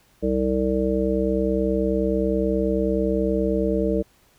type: harmonic tone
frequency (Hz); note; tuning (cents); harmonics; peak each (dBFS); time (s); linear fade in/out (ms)
64.7; C2; -19; 1 / 3 / 5 / 7 / 9; -28 / -25 / -25 / -24 / -27; 0.22-4.03; 20
effects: pink hiss -59 dBFS RMS until 4.38 s